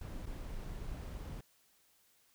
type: noise with dropouts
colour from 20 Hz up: brown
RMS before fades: -43 dBFS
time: 0.01-1.41 s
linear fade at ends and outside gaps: 5 ms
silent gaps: 0.259-0.265 s
effects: white hiss -70 dBFS RMS until 2.34 s